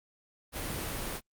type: noise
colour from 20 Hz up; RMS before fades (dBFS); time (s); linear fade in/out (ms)
pink; -36; 0.52-1.21; 50
effects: Opus 32 kbps